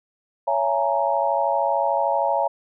sine chord, A# half-diminished seventh, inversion first, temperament just, 559.4 / 671.3 / 839.1 / 932.3 Hz, C#5 / E5 / G#5 / A#5, +16 / +31 / +18 / 0 cents, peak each -24 dBFS, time 0.47-2.48 s, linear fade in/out 10 ms, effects none

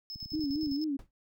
triangle tone with tremolo, 5210 Hz, E8, 21 cents flat, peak -37 dBFS, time 0.1-0.84 s, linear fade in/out 0 ms, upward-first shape square, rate 9.8 Hz, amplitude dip 65%
clicks, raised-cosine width 5 ms, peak -34 dBFS, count 12, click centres 0.159 / 0.228 / 0.259 / 0.321 / 0.352 / 0.394 / 0.44 / 0.506 / 0.557 / 0.632 / 0.671 / 0.718 s
sine tone with vibrato, 293.7 Hz, D4, in tune, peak -29 dBFS, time 0.33-0.97 s, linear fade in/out 10 ms, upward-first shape sine, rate 4.4 Hz, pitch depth 120 cents each way
brown noise with exponential decay, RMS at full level -40 dBFS, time 0.99-1.11 s, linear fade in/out 1 ms, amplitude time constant 24 ms
effects none

